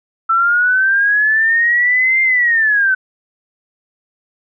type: linear two-way sweep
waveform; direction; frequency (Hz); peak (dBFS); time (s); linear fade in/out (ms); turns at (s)
sine; up then down; 1326 to 2106 to 1506; -10; 0.29-2.95; 10; 2.22
effects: none